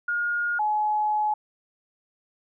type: tone pair in turn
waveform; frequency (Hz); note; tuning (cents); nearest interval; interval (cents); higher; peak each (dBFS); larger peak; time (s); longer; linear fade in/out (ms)
sine; 1426 / 847.9; F6 / G#5; +36 / +36; major sixth; 900; first; -23 / -21; second; 0.08-0.59 / 0.59-1.34; second; 5
effects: none